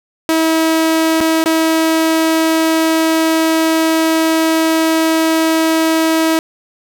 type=tone with dropouts; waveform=sawtooth; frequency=322.3 Hz; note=E4; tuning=39 cents flat; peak=-7 dBFS; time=0.29-6.39 s; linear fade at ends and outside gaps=0 ms; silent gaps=1.204-1.21 / 1.44-1.459 s; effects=none